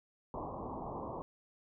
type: low-pass noise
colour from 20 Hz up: white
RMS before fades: -42 dBFS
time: 0.34-1.22 s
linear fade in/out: 0 ms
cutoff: 1100 Hz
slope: 96 dB/octave
effects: none